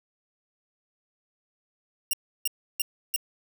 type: tone bursts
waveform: 5% pulse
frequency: 2794 Hz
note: F7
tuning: in tune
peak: -14 dBFS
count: 4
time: 2.11-3.162 s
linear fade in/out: 2 ms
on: 23 ms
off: 320 ms
effects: none